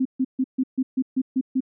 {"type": "tone bursts", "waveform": "sine", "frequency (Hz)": 260.4, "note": "C4", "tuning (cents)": -8, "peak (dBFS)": -18, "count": 9, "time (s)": [0, 1.606], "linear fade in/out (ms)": 10, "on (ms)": 54, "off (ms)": 140, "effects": []}